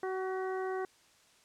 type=harmonic tone with a mistuned harmonic; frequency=376.2 Hz; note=F#4; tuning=29 cents sharp; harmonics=1 / 2 / 3 / 4 / 5; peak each=-34 / -40 / -44 / -46 / -48 dBFS; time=0.03-0.85 s; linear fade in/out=2 ms; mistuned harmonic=5; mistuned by=+21 cents; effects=white hiss -64 dBFS RMS until 1.44 s + low-pass 8000 Hz 12 dB/octave